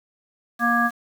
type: harmonic tone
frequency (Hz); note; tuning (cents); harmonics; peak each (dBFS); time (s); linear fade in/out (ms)
236.5; A#3; +25; 1 / 3 / 5 / 7; -23 / -25 / -22 / -21; 0.59-0.91; 50
effects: 7-bit